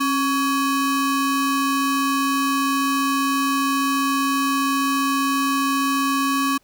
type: ring-modulated tone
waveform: square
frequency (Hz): 698.5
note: F5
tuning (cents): 0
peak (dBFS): -16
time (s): 0-6.58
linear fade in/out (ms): 10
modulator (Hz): 427
effects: pink hiss -61 dBFS RMS until 6.63 s